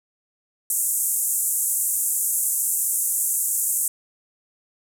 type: band-pass noise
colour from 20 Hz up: pink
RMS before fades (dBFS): -23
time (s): 0.7-3.88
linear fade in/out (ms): 2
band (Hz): 7400 to 14000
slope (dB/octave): 48
effects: none